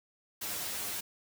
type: noise with comb filter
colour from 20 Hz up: white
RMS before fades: -37 dBFS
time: 0.41-1.01 s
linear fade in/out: 10 ms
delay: 9.7 ms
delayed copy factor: +0.8
effects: none